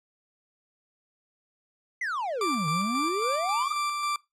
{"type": "exponential two-way sweep", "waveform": "triangle", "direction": "down then up", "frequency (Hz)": [2097, 147.9, 1264], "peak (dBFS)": -26, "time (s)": [2.01, 3.73], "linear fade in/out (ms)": 5, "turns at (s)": 2.68}
{"type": "tone with tremolo", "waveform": "40% pulse", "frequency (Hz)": 1174.7, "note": "D6", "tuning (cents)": 0, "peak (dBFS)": -25, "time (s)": [2.41, 4.16], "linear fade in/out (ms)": 2, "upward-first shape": "square", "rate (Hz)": 3.7, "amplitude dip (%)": 30}
{"effects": ["noise-tail reverb RT60 0.2 s tail -21 dB re dry", "low-pass 10000 Hz 12 dB/octave"]}